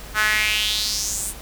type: tone with high-pass filter sweep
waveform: sawtooth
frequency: 213.3 Hz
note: G#3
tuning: 46 cents sharp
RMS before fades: -22 dBFS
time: 0.14-1.34 s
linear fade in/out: 50 ms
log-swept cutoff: 1400 to 9600 Hz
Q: 3.7
effects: added 50 Hz sine -37 dBFS peak until 1.41 s + pink hiss -39 dBFS RMS until 1.41 s